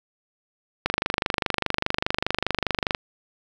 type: click train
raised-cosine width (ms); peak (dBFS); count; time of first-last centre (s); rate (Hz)
0.3; -5; 53; 0.86-2.948; 24.9
effects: 7-bit